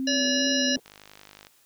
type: tone with vibrato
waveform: sine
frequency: 261.6 Hz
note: C4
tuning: in tune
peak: -26 dBFS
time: 0-0.77 s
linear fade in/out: 0 ms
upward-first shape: sine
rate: 2.6 Hz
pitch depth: 35 cents each way
type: harmonic tone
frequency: 572 Hz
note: D5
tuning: 46 cents flat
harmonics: 1 / 3 / 5 / 7 / 9 / 10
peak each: -30 / -30 / -30 / -30 / -30 / -30 dBFS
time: 0.07-0.76 s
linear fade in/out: 5 ms
type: band-pass noise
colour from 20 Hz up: pink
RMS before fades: -46 dBFS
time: 0.11-0.8 s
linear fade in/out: 5 ms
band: 240 to 590 Hz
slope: 24 dB/octave
type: click train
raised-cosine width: 0.2 ms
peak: -28 dBFS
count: 32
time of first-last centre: 0.86-1.469 s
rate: 50.9 Hz
effects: white hiss -61 dBFS RMS until 1.65 s